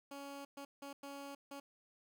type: tone bursts at uneven times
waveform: 15% pulse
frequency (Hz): 280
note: C#4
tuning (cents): +18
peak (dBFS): -40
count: 5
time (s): 0.11-0.45 / 0.57-0.65 / 0.82-0.93 / 1.03-1.35 / 1.51-1.6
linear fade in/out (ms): 5
effects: none